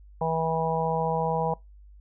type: harmonic tone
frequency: 162.3 Hz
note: E3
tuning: 27 cents flat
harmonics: 1 / 3 / 4 / 5 / 6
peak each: -30 / -29 / -32 / -29 / -31 dBFS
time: 0.21-1.54 s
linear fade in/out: 5 ms
effects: noise-tail reverb RT60 0.2 s tail -24 dB re dry + added 50 Hz sine -47 dBFS peak until 2 s